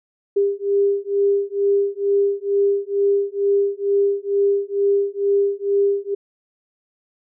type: beating tone pair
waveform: sine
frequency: 399.4 / 401.6 Hz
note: G4 / G4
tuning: +32 / +42 cents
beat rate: 2.2 Hz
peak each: -19 dBFS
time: 0.36-6.15 s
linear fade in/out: 10 ms
effects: none